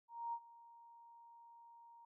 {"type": "tone with ADSR envelope", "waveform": "sine", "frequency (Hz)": 934, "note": "A#5", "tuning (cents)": 3, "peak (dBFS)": -38, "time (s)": [0.08, 2.05], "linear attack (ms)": 250, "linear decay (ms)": 62, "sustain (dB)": -20, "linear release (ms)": 4, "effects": []}